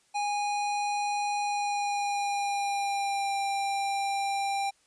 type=tone with pitch glide; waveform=square; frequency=822 to 793.5 Hz; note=G#5 to G5; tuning=-18 to +21 cents; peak=-28 dBFS; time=0.14-4.71 s; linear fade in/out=20 ms; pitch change=-61 cents; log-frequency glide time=1.42-3.36 s; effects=white hiss -66 dBFS RMS until 4.86 s + resampled to 22050 Hz